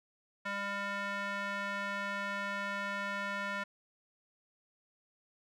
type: tone with band-pass filter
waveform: square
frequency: 200.4 Hz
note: G3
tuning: 38 cents sharp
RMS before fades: -37 dBFS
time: 0.45-3.64 s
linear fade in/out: 10 ms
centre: 1600 Hz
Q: 1.8
effects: none